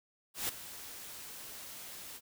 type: noise with ADSR envelope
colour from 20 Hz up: white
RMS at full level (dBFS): -33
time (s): 0.34-2.21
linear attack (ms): 150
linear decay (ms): 5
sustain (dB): -14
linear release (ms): 52
effects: none